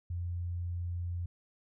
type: tone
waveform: sine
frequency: 87.31 Hz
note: F2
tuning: in tune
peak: -33 dBFS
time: 0.1-1.26 s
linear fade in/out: 5 ms
effects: none